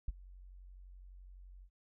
sine tone with ADSR envelope, 45.9 Hz, F#1, 13 cents flat, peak -29 dBFS, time 0.08-1.7 s, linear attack 5 ms, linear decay 25 ms, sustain -22 dB, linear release 73 ms, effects none

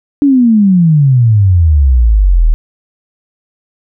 sine exponential sweep, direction down, 292 to 37.03 Hz, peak -4 dBFS, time 0.22-2.54 s, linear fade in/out 0 ms, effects none

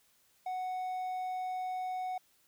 triangle tone, 740 Hz, F#5, in tune, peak -32 dBFS, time 0.46-2.18 s, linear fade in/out 5 ms, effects white hiss -69 dBFS RMS until 2.47 s

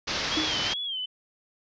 white low-pass noise, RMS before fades -30 dBFS, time 0.07-0.74 s, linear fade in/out 10 ms, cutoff 5700 Hz, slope 48 dB/octave
sine tone with vibrato, 3201 Hz, G7, 36 cents sharp, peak -29 dBFS, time 0.31-1.06 s, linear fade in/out 10 ms, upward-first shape sine, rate 2.5 Hz, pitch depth 110 cents each way
sine tone with exponential decay, 311.1 Hz, D#4, in tune, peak -23 dBFS, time 0.37-0.62 s, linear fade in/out 2 ms, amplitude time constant 54 ms
effects resampled to 16000 Hz

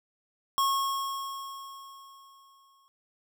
square tone with exponential decay, 1092 Hz, C#6, 26 cents flat, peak -23 dBFS, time 0.58-2.88 s, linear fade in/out 0 ms, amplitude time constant 500 ms, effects none

